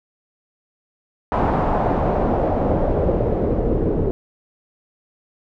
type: noise with low-pass filter sweep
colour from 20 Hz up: pink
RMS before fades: -19 dBFS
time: 1.32-4.11 s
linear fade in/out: 0 ms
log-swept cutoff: 950 to 390 Hz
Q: 2.1
effects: none